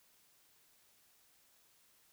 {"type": "silence", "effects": ["white hiss -69 dBFS RMS until 2.12 s"]}